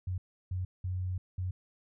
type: tone bursts at uneven times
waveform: sine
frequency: 91.8 Hz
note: F#2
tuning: 13 cents flat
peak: -31 dBFS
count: 4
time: 0.07-0.18 / 0.51-0.65 / 0.84-1.18 / 1.38-1.51 s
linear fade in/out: 5 ms
effects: none